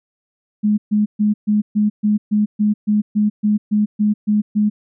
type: tone bursts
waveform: sine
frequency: 210 Hz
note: G#3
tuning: 19 cents sharp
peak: -12 dBFS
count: 15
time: 0.63-4.7 s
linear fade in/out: 20 ms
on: 150 ms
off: 130 ms
effects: none